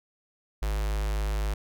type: tone with notch filter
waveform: square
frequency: 51.91 Hz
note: G#1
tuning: in tune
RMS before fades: -28 dBFS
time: 0.62-1.54 s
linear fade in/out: 5 ms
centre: 210 Hz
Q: 0.84
effects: none